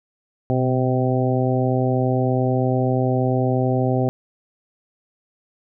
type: harmonic tone with a mistuned harmonic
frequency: 128.7 Hz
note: C3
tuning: 28 cents flat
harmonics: 1 / 2 / 3 / 4 / 5 / 6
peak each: -20 / -23 / -25 / -26 / -27 / -28 dBFS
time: 0.5-4.09 s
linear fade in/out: 0 ms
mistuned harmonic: 1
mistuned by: -44 cents
effects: none